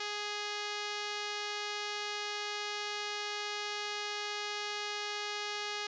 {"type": "tone", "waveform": "5% pulse", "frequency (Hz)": 415.3, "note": "G#4", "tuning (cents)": 0, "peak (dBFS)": -24, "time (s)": [0, 5.87], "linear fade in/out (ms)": 5, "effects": ["resampled to 16000 Hz"]}